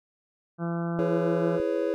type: harmonic tone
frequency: 169.5 Hz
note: E3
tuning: 49 cents sharp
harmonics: 1 / 2 / 3 / 4 / 5 / 6 / 7 / 8 / 9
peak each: -28 / -34 / -40 / -38 / -44 / -47 / -43 / -44 / -45 dBFS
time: 0.58-1.6 s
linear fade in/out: 50 ms
type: chord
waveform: triangle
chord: C# minor seventh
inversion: first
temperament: just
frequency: 332.6 / 415.8 / 498.9 / 554.4 Hz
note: E4 / G#4 / B4 / C#5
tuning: +16 / +2 / +17 / 0 cents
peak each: -28 dBFS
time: 0.99-1.94 s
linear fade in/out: 0 ms
type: click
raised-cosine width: 3 ms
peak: -26 dBFS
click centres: 1.6 s
effects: none